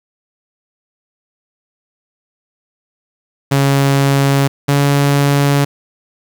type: tone pair in turn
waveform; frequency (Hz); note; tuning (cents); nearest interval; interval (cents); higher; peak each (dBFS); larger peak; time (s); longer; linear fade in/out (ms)
sawtooth; 138.59 / 141.67; C#3 / C#3; 0 / +38; unison; 38; second; -6; neither; 3.51-4.48 / 4.68-5.65; neither; 10
effects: 7-bit